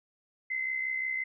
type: tone with amplitude modulation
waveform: sine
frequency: 2057 Hz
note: C7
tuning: 30 cents flat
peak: -27 dBFS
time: 0.5-1.24 s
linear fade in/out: 10 ms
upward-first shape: sine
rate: 65.7 Hz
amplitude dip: 55%
effects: none